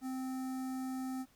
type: tone with notch filter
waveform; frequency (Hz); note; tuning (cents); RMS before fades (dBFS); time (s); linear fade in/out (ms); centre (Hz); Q
square; 260; C4; -11; -39; 0.01-1.26; 50; 3000; 0.52
effects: pink hiss -68 dBFS RMS until 1.35 s